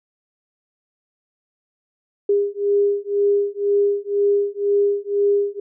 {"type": "beating tone pair", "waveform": "sine", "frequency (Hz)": [404.2, 406.2], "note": ["G#4", "G#4"], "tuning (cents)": [-47, -38], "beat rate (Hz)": 2, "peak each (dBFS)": -19, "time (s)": [2.29, 5.6], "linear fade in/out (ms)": 5, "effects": []}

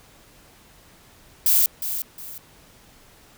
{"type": "noise with echo", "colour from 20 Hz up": "violet", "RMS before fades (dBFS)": -17, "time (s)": [1.46, 1.66], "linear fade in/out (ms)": 2, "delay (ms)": 360, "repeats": 2, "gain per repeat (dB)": -10, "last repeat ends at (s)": 2.38, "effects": ["pink hiss -52 dBFS RMS until 3.37 s"]}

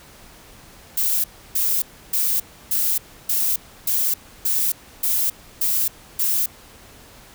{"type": "noise bursts", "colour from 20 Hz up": "violet", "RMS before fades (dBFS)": -20, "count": 10, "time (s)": [0.97, 6.46], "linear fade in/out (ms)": 5, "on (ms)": 270, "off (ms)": 310, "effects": ["pink hiss -46 dBFS RMS until 7.34 s"]}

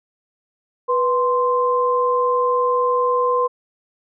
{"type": "tone pair together", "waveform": "sine", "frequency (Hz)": [492.1, 1042.7], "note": ["B4", "C6"], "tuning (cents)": [-6, -6], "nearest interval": "octave + minor second", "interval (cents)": 1300, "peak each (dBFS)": -18, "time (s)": [0.88, 3.48], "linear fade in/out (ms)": 20, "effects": []}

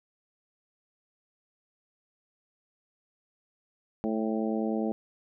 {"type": "harmonic tone with a mistuned harmonic", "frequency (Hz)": 110, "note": "A2", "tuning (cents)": 0, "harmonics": [2, 3, 4, 5, 6, 7], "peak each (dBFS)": [-29, -33, -35, -37, -39, -40], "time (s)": [4.04, 4.92], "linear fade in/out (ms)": 0, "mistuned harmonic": 7, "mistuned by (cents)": 31, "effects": []}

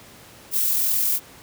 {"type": "noise with amplitude modulation", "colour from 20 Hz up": "violet", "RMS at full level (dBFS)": -20, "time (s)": [0.51, 1.2], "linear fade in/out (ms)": 50, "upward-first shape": "sine", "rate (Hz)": 42.5, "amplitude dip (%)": 25, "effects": ["pink hiss -46 dBFS RMS until 1.42 s", "high-pass 80 Hz 12 dB/octave"]}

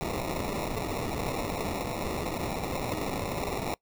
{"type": "noise with sample-and-hold", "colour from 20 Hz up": "white", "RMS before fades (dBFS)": -32, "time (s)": [0.01, 3.74], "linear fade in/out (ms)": 0, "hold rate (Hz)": 1575, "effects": ["noise-tail reverb RT60 0.1 s tail -23 dB re dry"]}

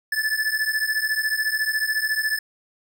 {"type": "beating tone pair", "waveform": "square", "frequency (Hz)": [1734, 1748], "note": ["A6", "A6"], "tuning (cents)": [-26, -12], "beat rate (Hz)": 14, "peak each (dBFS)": -25, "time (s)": [0.12, 2.39], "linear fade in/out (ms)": 5, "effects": []}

